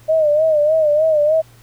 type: tone with vibrato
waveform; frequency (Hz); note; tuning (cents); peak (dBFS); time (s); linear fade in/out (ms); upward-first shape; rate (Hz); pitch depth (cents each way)
sine; 615; D#5; -20; -11; 0.08-1.42; 20; sine; 3.3; 80
effects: added 117 Hz sine -45 dBFS peak until 1.62 s + pink hiss -50 dBFS RMS until 1.62 s